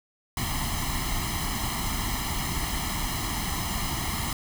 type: noise with comb filter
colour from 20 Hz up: pink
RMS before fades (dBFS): -29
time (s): 0.37-4.33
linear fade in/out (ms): 2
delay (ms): 0.98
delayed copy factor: +0.85
effects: none